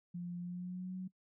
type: tone with pitch glide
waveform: sine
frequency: 175.2 to 185.62 Hz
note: F3 to F#3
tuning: +6 to +6 cents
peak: -39 dBFS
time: 0.14-1.08 s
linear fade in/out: 10 ms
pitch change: +100 cents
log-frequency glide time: 0.39-0.96 s
effects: noise-tail reverb RT60 0.1 s tail -21 dB re dry